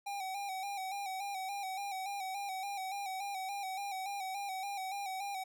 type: tone with vibrato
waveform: square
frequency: 780 Hz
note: G5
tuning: 9 cents flat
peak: -38 dBFS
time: 0.06-5.44 s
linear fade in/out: 10 ms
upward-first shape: square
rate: 3.5 Hz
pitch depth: 52 cents each way
effects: none